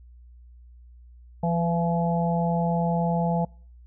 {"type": "harmonic tone with a mistuned harmonic", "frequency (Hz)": 169.9, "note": "F3", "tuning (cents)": -47, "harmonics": [1, 3, 4, 5], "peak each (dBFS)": [-23, -31, -29, -30], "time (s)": [1.43, 3.45], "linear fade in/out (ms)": 5, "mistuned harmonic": 3, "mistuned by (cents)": -22, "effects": ["noise-tail reverb RT60 0.5 s tail -26 dB re dry", "added 60 Hz sine -46 dBFS peak until 3.86 s"]}